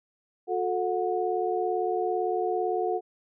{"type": "tone cluster", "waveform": "sine", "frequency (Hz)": [362, 439.8, 729], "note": ["F#4", "A4", "F#5"], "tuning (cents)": [-38, -1, -26], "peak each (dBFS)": -29, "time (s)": [0.47, 3.01], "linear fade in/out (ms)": 50, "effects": []}